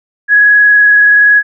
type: tone with frequency modulation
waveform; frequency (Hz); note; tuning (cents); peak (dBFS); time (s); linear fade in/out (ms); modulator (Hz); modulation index
sine; 1672; G#6; +11; -3; 0.28-1.43; 50; 21.2; 0.51
effects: none